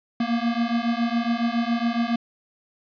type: beating tone pair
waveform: square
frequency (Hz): 231 / 238.2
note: A#3 / A#3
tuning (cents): -16 / +38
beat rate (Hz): 7.2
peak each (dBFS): -25 / -25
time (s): 0.2-2.16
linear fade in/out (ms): 5
effects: resampled to 11025 Hz + 8-bit